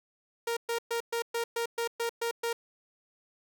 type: tone bursts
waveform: sawtooth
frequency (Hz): 466.2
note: A#4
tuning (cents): 0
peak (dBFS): -25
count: 10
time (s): 0.47-2.53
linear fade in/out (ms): 5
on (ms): 98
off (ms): 120
effects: none